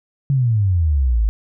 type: exponential sweep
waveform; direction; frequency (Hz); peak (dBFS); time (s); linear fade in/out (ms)
sine; down; 142.3 to 50.7; -13; 0.3-1.29; 0
effects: none